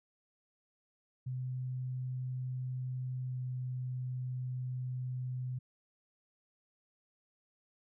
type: tone with pitch glide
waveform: sine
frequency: 127.7 to 126.82 Hz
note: C3 to B2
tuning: -42 to +46 cents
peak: -35 dBFS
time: 1.26-5.59 s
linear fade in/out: 10 ms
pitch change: -12 cents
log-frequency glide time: 3.27-3.37 s
effects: none